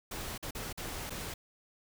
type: noise with dropouts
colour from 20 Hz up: pink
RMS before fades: -40 dBFS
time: 0.11-1.34 s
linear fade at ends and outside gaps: 5 ms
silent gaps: 0.378-0.426 / 0.509-0.549 / 0.728-0.775 / 1.097-1.104 s
effects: none